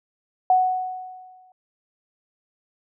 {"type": "tone with exponential decay", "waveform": "sine", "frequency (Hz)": 741, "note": "F#5", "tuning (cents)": 2, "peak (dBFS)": -12, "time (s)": [0.5, 1.52], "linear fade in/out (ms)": 2, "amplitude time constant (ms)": 220, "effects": []}